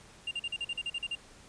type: tone bursts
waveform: triangle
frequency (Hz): 2794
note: F7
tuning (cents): 0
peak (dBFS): -30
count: 11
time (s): 0.27-1.152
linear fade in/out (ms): 5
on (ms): 42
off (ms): 42
effects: pink hiss -55 dBFS RMS until 1.48 s + resampled to 22050 Hz